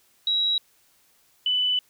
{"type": "tone pair in turn", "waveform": "sine", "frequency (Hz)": [3869, 2991], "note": ["B7", "F#7"], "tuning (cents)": [-36, 18], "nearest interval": "major third", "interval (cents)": 446, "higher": "first", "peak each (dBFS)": -20, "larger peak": "neither", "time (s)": [[0.27, 0.58], [1.46, 1.79]], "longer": "second", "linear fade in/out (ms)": 2, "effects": ["white hiss -62 dBFS RMS until 1.89 s"]}